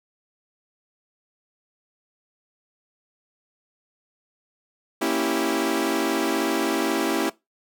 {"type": "chord", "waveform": "sawtooth", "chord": "A# diminished seventh", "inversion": "none", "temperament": "equal", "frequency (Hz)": [233.1, 277.2, 329.6, 392], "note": ["A#3", "C#4", "E4", "G4"], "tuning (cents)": [0, 0, 0, 0], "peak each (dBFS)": [-26, -23, -21, -24], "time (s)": [5.01, 7.3], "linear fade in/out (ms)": 10, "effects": ["noise-tail reverb RT60 0.2 s tail -20 dB re dry"]}